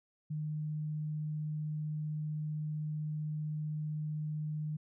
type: tone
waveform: sine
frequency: 152.6 Hz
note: D#3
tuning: 33 cents flat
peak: -34 dBFS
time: 0.3-4.77 s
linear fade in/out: 10 ms
effects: none